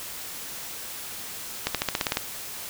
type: accelerating click train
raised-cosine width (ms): 0.2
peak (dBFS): -6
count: 9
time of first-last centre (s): 1.67-2.171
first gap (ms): 77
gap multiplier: 0.94
effects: white hiss -37 dBFS RMS until 2.69 s